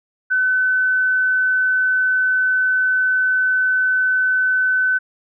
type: tone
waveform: sine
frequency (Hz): 1513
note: F#6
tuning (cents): +38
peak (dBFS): -14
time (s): 0.3-4.99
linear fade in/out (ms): 20
effects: none